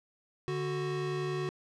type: tone pair together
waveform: square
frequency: 146.83 / 370 Hz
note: D3 / F#4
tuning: 0 / 0 cents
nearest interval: octave + major third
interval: 1600 cents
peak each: -36 / -34 dBFS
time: 0.48-1.49 s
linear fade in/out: 0 ms
effects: low-pass 5000 Hz 12 dB/octave